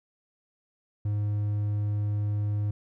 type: tone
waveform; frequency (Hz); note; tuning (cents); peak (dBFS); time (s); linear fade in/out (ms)
triangle; 103.83; G#2; 0; -23; 1.05-2.71; 5
effects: none